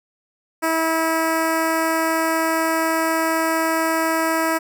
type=tone with notch filter; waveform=10% pulse; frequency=324.1 Hz; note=E4; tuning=29 cents flat; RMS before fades=-20 dBFS; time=0.62-4.59 s; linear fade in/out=20 ms; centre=4000 Hz; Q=1.2; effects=none